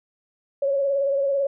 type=tone with vibrato; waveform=sine; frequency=554.4 Hz; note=C#5; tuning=in tune; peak=-19 dBFS; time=0.62-1.47 s; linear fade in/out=5 ms; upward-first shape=sine; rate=18 Hz; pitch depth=39 cents each way; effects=none